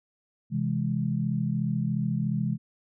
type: chord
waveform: sine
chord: C augmented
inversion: none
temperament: equal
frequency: 130.81 / 164.81 / 207.7 Hz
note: C3 / E3 / G#3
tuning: 0 / 0 / 0 cents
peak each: -29 dBFS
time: 0.5-2.58 s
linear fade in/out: 50 ms
effects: none